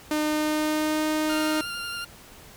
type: tone with pitch glide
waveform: sawtooth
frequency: 304.2 to 309 Hz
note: D#4 to D#4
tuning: -39 to -12 cents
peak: -19 dBFS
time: 0.11-1.61 s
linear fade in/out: 2 ms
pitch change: +27 cents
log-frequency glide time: 0.23-1.07 s
type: tone with vibrato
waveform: 20% pulse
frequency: 1396.9 Hz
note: F6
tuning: in tune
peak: -26 dBFS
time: 1.29-2.05 s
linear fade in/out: 10 ms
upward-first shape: square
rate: 11 Hz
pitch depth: 12 cents each way
effects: pink hiss -48 dBFS RMS until 2.56 s